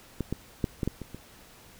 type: clicks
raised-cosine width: 3 ms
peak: -16 / -16 / -12 / -15 / -14 / -24 / -26 dBFS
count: 7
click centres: 0.207 / 0.326 / 0.642 / 0.832 / 0.876 / 1.017 / 1.146 s
effects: pink hiss -53 dBFS RMS until 1.79 s